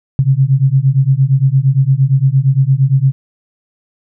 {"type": "beating tone pair", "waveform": "sine", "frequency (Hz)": [130.4, 139.1], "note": ["C3", "C#3"], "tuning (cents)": [-5, 6], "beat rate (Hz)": 8.7, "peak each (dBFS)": -11, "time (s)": [0.19, 3.12], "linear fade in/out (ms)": 0, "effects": []}